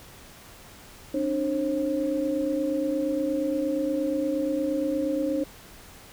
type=tone cluster; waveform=sine; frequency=272.7 / 301.2 / 537 Hz; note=C#4 / D4 / C5; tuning=-28 / +44 / +45 cents; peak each=-32 / -26 / -28 dBFS; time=1.14-5.44 s; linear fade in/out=5 ms; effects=pink hiss -48 dBFS RMS until 6.12 s

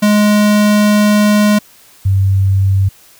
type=tone pair in turn; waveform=square / sine; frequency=208.8 / 96.85 Hz; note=G#3 / G2; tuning=+10 / -20 cents; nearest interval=octave + minor second; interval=1330 cents; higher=first; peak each=-8 dBFS; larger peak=neither; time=0.02-1.59 / 2.05-2.89 s; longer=first; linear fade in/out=10 ms; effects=white hiss -44 dBFS RMS until 3.19 s

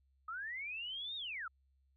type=linear two-way sweep; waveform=sine; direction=up then down; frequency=1244.5 to 3772 to 1244.5 Hz; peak=-40 dBFS; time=0.28-1.48 s; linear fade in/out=5 ms; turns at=1.16 s; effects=added 67 Hz sine -70 dBFS peak until 1.96 s

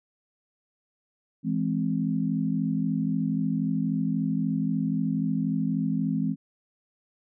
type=chord; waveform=sine; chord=E augmented; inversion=none; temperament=equal with one note detuned; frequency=164.81 / 208.6 / 261.6 Hz; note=E3 / G#3 / B#3; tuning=0 / +8 / 0 cents; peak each=-28 dBFS; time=1.43-6.36 s; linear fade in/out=50 ms; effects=none

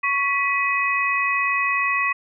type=tone cluster; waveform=sine; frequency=1111 / 1964 / 2526 Hz; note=C#6 / B6 / D#7; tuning=+4 / -10 / +26 cents; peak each=-23 dBFS; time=0.03-2.13 s; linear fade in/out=10 ms; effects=none

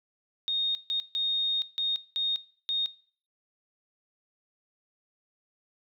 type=tone bursts at uneven times; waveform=sine; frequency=3700 Hz; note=A#7; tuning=14 cents flat; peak=-26 dBFS; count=6; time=0.48-0.75 / 0.9-1 / 1.15-1.62 / 1.78-1.96 / 2.16-2.36 / 2.69-2.86 s; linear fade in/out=0 ms; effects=noise-tail reverb RT60 0.5 s tail -20 dB re dry

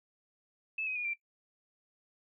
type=tone with pitch steps; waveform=sine; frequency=2613 / 2525 / 2441 / 2359 Hz; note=E7 / D#7 / D#7 / D7; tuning=-16 / +25 / -34 / +7 cents; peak=-32 dBFS; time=0.78-1.136 s; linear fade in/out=5 ms; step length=89 ms; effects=noise-tail reverb RT60 0.1 s tail -18 dB re dry

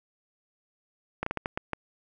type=slowing click train; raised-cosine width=0.5 ms; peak=-14 dBFS; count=7; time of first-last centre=1.23-1.733 s; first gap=34 ms; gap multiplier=1.36; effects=none

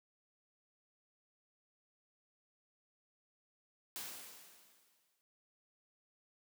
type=noise with exponential decay; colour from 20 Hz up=white; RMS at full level=-43 dBFS; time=3.96-5.21 s; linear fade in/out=0 ms; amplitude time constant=270 ms; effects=noise-tail reverb RT60 0.4 s tail -26 dB re dry + high-pass 150 Hz 12 dB/octave

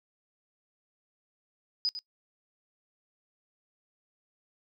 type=tone with echo; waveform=sine; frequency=4978 Hz; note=D#8; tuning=in tune; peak=-25 dBFS; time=1.85-1.89 s; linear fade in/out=0 ms; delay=100 ms; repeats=1; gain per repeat=-10 dB; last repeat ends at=1.99 s; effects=noise-tail reverb RT60 0.1 s tail -23 dB re dry

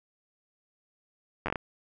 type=slowing click train; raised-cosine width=0.5 ms; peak=-15 dBFS; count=6; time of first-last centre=1.46-1.558 s; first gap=10 ms; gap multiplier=1.34; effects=none

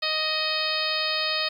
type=harmonic tone with a mistuned harmonic; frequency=622.3 Hz; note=D#5; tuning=in tune; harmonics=1 / 2 / 3 / 4 / 5 / 6 / 7 / 8; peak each=-33 / -33 / -33 / -31 / -34 / -31 / -29 / -33 dBFS; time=0.02-1.49 s; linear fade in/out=10 ms; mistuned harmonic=4; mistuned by=+31 cents; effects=9-bit

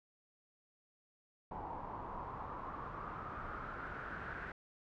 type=noise with low-pass filter sweep; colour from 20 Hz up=pink; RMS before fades=-45 dBFS; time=1.51-4.52 s; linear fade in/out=2 ms; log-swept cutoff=890 to 1600 Hz; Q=5.2; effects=none

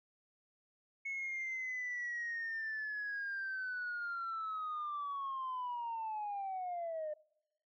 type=linear sweep; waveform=sine; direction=down; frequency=2198 to 599 Hz; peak=-36 dBFS; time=1.05-7.14 s; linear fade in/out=10 ms; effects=noise-tail reverb RT60 0.8 s tail -24 dB re dry + tanh soft clip ceiling -34 dBFS

